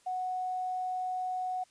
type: tone with quantisation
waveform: sine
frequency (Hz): 738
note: F#5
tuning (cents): -5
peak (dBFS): -31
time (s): 0.06-1.64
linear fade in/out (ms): 10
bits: 10
effects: white hiss -65 dBFS RMS until 1.7 s + resampled to 22050 Hz